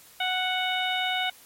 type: harmonic tone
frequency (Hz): 739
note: F#5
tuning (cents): -2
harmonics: 1 / 2 / 3 / 4 / 5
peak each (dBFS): -29 / -32 / -31 / -31 / -32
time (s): 0.2-1.3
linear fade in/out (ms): 5
effects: white hiss -52 dBFS RMS until 1.45 s + MP3 64 kbps